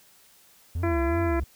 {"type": "tone with vibrato", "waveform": "triangle", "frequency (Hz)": 77.78, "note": "D#2", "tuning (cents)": 0, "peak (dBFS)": -24, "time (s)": [0.75, 1.44], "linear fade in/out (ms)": 5, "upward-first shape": "sine", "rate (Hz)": 2.7, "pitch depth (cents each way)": 270}
{"type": "harmonic tone", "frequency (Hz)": 337.4, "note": "E4", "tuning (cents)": 40, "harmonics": [1, 2, 3, 4, 5, 6, 7], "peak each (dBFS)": [-25, -31, -35, -37, -39, -41, -42], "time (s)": [0.83, 1.4], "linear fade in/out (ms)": 5}
{"effects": ["white hiss -57 dBFS RMS until 1.55 s"]}